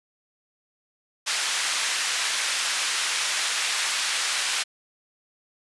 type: band-pass noise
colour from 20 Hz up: pink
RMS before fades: -26 dBFS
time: 1.26-4.64 s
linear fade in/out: 20 ms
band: 1700 to 9000 Hz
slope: 12 dB/octave
effects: resampled to 24000 Hz